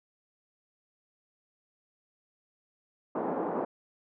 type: band-pass noise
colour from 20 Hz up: pink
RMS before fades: -32 dBFS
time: 3.15-3.65 s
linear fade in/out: 5 ms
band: 240 to 1000 Hz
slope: 24 dB/octave
effects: none